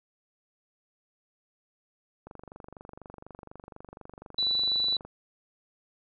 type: click train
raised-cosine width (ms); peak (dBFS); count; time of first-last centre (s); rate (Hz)
1; -30; 68; 2.27-5.05; 24.1
type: tone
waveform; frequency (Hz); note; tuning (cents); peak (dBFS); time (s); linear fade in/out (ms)
sine; 3961; B7; +4; -24; 4.38-4.97; 5
effects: none